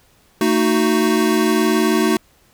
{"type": "chord", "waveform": "square", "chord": "D# diminished", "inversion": "second", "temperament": "equal with one note detuned", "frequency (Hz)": [224.2, 311.1, 370], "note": ["A3", "D#4", "F#4"], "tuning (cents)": [33, 0, 0], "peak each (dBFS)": -19, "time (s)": [0.41, 2.17], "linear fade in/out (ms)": 2, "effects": ["pink hiss -55 dBFS RMS until 2.53 s"]}